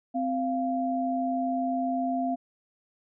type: tone pair together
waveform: sine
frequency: 259.6 / 693 Hz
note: C4 / F5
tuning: -13 / -14 cents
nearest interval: octave + perfect fourth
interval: 1699 cents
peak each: -28 dBFS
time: 0.14-2.36 s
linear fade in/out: 20 ms
effects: none